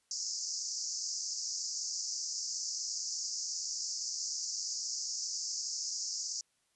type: band-pass noise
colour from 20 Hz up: pink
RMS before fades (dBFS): -38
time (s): 0.11-6.41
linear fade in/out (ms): 2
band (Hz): 4800 to 7100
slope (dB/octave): 96
effects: white hiss -75 dBFS RMS until 6.75 s + resampled to 24000 Hz